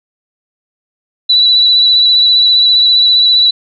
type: tone with vibrato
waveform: sine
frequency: 3951 Hz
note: B7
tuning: in tune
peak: -5 dBFS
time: 1.29-3.51 s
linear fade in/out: 10 ms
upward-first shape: sine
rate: 15 Hz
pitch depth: 21 cents each way
effects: none